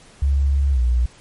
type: tone with pitch glide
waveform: sine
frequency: 69.3 to 60.68 Hz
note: C#2 to B1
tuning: 0 to -30 cents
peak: -14 dBFS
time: 0.22-1.06 s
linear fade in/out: 5 ms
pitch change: -230 cents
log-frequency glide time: 0.72-0.8 s
effects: pink hiss -48 dBFS RMS until 1.2 s + MP3 48 kbps